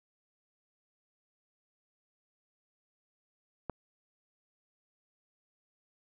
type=click; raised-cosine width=1 ms; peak=-21 dBFS; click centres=3.697 s; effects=none